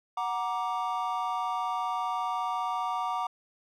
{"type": "chord", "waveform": "triangle", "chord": "Gb augmented", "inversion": "none", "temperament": "equal with one note detuned", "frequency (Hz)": [740, 939.9, 1174.7], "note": ["Gb5", "Bb5", "D6"], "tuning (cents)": [0, 14, 0], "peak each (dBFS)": -31, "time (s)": [0.17, 3.27], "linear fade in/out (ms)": 5, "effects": []}